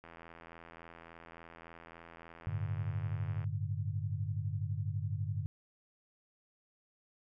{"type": "click train", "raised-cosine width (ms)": 0.5, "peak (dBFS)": -36, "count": 285, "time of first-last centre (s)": [0.04, 3.441], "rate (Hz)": 83.5}
{"type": "chord", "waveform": "sine", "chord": "G suspended second", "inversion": "none", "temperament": "equal", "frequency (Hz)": [98, 110, 146.83], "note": ["G2", "A2", "D3"], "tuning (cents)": [0, 0, 0], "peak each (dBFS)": [-36, -38, -40], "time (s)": [2.47, 5.46], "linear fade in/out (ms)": 0}
{"effects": []}